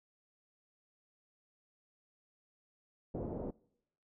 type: low-pass noise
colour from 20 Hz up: white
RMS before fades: -40 dBFS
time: 3.14-3.51 s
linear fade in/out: 10 ms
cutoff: 540 Hz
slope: 24 dB/octave
effects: noise-tail reverb RT60 0.8 s tail -25 dB re dry